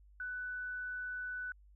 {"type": "tone", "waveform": "sine", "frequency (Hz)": 1492, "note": "F#6", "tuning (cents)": 14, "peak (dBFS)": -38, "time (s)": [0.2, 1.52], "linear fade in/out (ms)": 2, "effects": ["added 50 Hz sine -58 dBFS peak until 1.75 s"]}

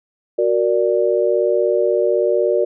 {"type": "chord", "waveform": "sine", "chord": "Gb augmented", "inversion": "none", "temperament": "equal", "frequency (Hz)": [370, 466.2, 587.3], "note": ["Gb4", "Bb4", "D5"], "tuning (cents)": [0, 0, 0], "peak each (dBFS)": -18, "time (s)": [0.38, 2.65], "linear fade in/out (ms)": 10, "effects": []}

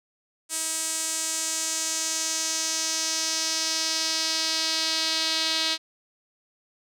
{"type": "tone with band-pass filter sweep", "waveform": "sawtooth", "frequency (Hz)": 320.6, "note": "E4", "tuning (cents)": -48, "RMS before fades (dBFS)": -27, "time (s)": [0.49, 5.78], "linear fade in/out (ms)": 50, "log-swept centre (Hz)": [8300, 4100], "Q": 2.7, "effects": []}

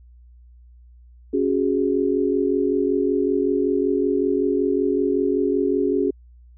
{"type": "chord", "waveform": "sine", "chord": "C# suspended fourth", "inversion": "none", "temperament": "equal", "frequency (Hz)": [277.2, 370, 415.3], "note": ["C#4", "F#4", "G#4"], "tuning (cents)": [0, 0, 0], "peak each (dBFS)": -22, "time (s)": [1.33, 6.11], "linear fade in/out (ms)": 10, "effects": ["added 60 Hz sine -45 dBFS peak until 6.57 s"]}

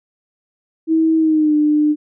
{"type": "tone with pitch glide", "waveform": "sine", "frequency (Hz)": [321.6, 300.1], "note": ["E4", "D4"], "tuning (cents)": [-43, 38], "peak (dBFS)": -11, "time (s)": [0.87, 1.96], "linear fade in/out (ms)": 50, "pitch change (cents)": -119, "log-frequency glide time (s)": [1.17, 1.55], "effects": []}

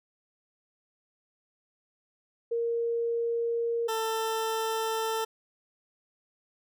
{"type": "tone pair in turn", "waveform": ["sine", "20% pulse"], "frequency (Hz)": [466.2, 445.5], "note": ["A#4", "A4"], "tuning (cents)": [0, 22], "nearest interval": "minor second", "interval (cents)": 78, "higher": "first", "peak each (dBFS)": [-26, -23], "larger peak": "second", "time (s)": [[2.51, 3.88], [3.88, 5.25]], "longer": "neither", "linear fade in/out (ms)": 10, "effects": []}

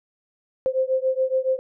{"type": "beating tone pair", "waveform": "sine", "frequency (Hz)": [519, 526.1], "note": ["C5", "C5"], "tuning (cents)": [-14, 9], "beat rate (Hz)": 7.1, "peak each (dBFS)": [-22, -23], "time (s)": [0.66, 1.59], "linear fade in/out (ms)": 0, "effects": []}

